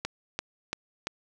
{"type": "click train", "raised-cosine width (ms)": 0.2, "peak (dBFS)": -13, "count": 4, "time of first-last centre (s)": [0.05, 1.07], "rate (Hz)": 2.94, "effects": []}